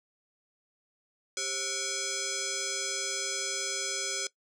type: tone with frequency modulation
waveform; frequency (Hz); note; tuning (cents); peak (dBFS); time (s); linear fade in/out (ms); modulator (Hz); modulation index
sine; 537; C5; +45; -29; 1.37-4.27; 2; 932; 7.9
effects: noise-tail reverb RT60 0.1 s tail -20 dB re dry + tanh soft clip ceiling -27 dBFS